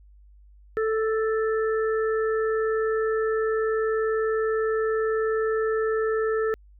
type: harmonic tone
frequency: 440.2 Hz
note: A4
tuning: 1 cent sharp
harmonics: 1 / 3 / 4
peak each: -22 / -32 / -34 dBFS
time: 0.77-6.54 s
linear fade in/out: 0 ms
effects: added 50 Hz sine -49 dBFS peak until 6.79 s